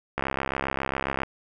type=click train; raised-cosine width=0.5 ms; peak=-11 dBFS; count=72; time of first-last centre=0.18-1.233 s; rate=67.4 Hz; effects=none